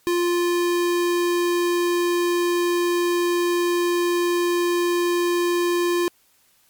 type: tone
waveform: square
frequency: 349.2 Hz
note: F4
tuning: in tune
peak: -19 dBFS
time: 0.07-6.08 s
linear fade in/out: 0 ms
effects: white hiss -60 dBFS RMS until 6.69 s + MP3 96 kbps